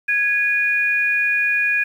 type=tone pair together; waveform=sine; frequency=1661.2 / 2452 Hz; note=G#6 / D#7; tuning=0 / -26 cents; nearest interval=perfect fifth; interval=674 cents; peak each=-19 / -18 dBFS; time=0.08-1.84 s; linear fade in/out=10 ms; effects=8-bit